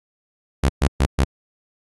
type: tone bursts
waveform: sawtooth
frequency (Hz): 68.1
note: C#2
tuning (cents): -30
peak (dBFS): -10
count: 4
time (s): 0.63-1.246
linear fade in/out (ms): 10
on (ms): 64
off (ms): 120
effects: AAC 32 kbps